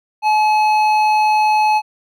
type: tone with hard clipping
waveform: sine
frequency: 855 Hz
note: A5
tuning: 50 cents flat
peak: -13 dBFS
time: 0.22-1.82 s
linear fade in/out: 50 ms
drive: 9 dB
effects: none